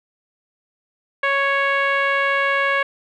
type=tone with low-pass filter; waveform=10% pulse; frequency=554.4 Hz; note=C#5; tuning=in tune; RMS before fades=-19 dBFS; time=1.23-2.83 s; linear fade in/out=5 ms; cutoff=2000 Hz; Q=1.6; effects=none